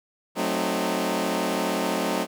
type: chord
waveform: 15% pulse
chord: F# diminished seventh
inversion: none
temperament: equal with one note detuned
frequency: 185 / 220 / 261.6 / 307 Hz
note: F#3 / A3 / C4 / Eb4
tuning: 0 / 0 / 0 / -23 cents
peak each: -23 dBFS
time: 0.35-2.27 s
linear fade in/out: 50 ms
effects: none